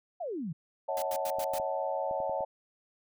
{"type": "exponential sweep", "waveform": "sine", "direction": "down", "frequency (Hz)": [758, 145], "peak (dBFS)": -33, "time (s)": [0.2, 0.53], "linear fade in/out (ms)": 10}
{"type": "chord", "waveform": "sine", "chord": "D# half-diminished seventh", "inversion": "third", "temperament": "equal with one note detuned", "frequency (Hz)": [554.4, 634.6, 740, 880], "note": ["C#5", "D#5", "F#5", "A5"], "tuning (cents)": [0, 34, 0, 0], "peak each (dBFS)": [-34, -35, -37, -36], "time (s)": [0.88, 2.45], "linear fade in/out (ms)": 10}
{"type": "noise bursts", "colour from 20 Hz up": "white", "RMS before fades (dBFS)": -41, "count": 5, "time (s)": [0.97, 1.584], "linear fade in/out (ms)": 0, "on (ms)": 50, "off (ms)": 91}
{"type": "clicks", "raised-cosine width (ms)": 2, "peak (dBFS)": -34, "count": 7, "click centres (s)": [1.386, 1.537, 1.599, 2.111, 2.203, 2.296, 2.407]}
{"effects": []}